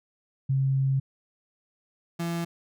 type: tone pair in turn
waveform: sine / 35% pulse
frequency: 134.8 / 169.25 Hz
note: C#3 / E3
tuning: -48 / +46 cents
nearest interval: major third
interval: 394 cents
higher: second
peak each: -21 / -26 dBFS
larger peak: first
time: 0.49-1 / 2.19-2.45 s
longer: first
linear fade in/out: 10 ms
effects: none